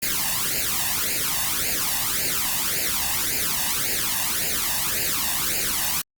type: noise with flanger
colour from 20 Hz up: white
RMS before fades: -24 dBFS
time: 0.02-6.02 s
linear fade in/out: 10 ms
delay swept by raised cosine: 0.42 to 1.12 ms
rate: 1.8 Hz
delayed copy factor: +0.8
effects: Opus 48 kbps